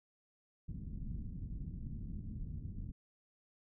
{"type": "low-pass noise", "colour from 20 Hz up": "pink", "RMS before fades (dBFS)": -43, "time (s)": [0.68, 2.92], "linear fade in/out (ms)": 10, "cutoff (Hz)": 210, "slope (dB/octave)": 24, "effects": []}